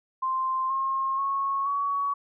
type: tone with pitch steps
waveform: sine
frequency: 1046.5 / 1072.2 / 1098.5 / 1125.5 Hz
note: C6 / C6 / C#6 / C#6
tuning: 0 / +42 / -16 / +26 cents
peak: -24 dBFS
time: 0.22-2.14 s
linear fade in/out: 10 ms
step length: 480 ms
effects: none